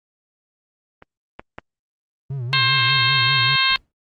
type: clicks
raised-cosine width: 0.5 ms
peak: -26 / -17 / -16 dBFS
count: 3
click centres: 1.024 / 1.395 / 1.585 s
type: tone with vibrato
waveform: triangle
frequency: 128.4 Hz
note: C3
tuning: 32 cents flat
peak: -22 dBFS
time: 2.3-3.56 s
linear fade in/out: 5 ms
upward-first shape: sine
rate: 5.1 Hz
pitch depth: 150 cents each way
type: harmonic tone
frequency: 530 Hz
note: C5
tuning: 22 cents sharp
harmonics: 2 / 3 / 4 / 5 / 6 / 7 / 8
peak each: -23 / -23 / -23 / -23 / -23 / -23 / -23 dBFS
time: 2.53-3.76 s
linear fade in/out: 0 ms
type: noise with exponential decay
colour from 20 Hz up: brown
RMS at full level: -36 dBFS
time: 3.7-3.92 s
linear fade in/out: 2 ms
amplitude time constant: 46 ms
effects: Opus 24 kbps